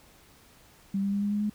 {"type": "tone with pitch steps", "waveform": "sine", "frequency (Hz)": [196.3, 198.93, 201.6, 204.3, 207, 209.8], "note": ["G3", "G3", "G3", "G#3", "G#3", "G#3"], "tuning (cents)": [3, 26, 49, -28, -5, 18], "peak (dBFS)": -25, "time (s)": [0.94, 1.498], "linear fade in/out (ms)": 5, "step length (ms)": 93, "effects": ["pink hiss -57 dBFS RMS until 1.54 s"]}